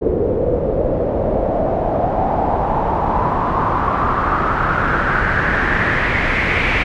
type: noise with low-pass filter sweep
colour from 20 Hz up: pink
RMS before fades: -17 dBFS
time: 0.01-6.84 s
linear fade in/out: 20 ms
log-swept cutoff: 440 to 2300 Hz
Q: 4.7
effects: none